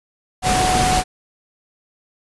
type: tone in noise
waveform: sine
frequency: 740 Hz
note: F#5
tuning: in tune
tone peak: -17 dBFS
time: 0.42-1.04 s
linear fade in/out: 50 ms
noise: pink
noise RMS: -19 dBFS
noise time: 0.42-1.04 s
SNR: -1 dB
effects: resampled to 24000 Hz